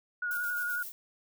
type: tone with vibrato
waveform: sine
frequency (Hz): 1446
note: F#6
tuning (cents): -40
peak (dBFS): -30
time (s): 0.22-0.83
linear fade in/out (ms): 5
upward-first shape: sine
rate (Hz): 11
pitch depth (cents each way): 26
type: noise with tremolo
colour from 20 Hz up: violet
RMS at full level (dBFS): -41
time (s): 0.31-0.92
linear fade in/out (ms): 0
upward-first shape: square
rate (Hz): 7.8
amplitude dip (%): 40
effects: none